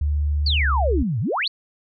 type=tone with pitch glide; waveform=sine; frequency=73.7 to 69.64 Hz; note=D2 to C#2; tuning=+7 to +9 cents; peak=-18 dBFS; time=0.01-1.03 s; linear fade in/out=5 ms; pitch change=-98 cents; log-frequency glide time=0.6-0.65 s
type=exponential two-way sweep; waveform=sine; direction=down then up; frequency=4750 to 99 to 4750 Hz; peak=-20 dBFS; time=0.46-1.48 s; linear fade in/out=5 ms; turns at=1.2 s
effects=none